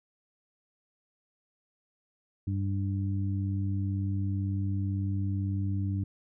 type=harmonic tone; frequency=98 Hz; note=G2; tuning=in tune; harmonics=1 / 2 / 3; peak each=-28 / -36 / -38 dBFS; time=2.47-6.04 s; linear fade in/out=5 ms; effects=none